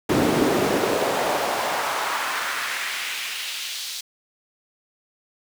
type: noise with high-pass filter sweep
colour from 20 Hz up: brown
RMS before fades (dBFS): -24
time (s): 0.09-4.01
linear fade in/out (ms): 5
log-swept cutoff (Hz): 240 to 4400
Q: 1.6
effects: none